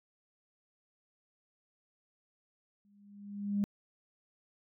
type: tone with exponential growth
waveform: sine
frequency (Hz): 202.7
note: G#3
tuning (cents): -42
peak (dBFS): -25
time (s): 2.85-3.64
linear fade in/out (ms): 0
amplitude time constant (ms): 170
effects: tanh soft clip ceiling -21 dBFS